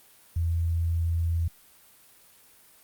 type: tone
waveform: sine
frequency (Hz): 83.6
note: E2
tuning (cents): +25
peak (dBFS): -23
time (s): 0.36-1.48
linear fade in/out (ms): 5
effects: white hiss -56 dBFS RMS until 2.83 s + Opus 32 kbps